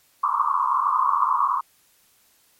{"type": "band-pass noise", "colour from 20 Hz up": "pink", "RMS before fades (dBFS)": -21, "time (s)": [0.23, 1.61], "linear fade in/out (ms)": 10, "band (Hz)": [980, 1200], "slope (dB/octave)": 96, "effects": ["white hiss -60 dBFS RMS until 2.59 s", "MP3 64 kbps"]}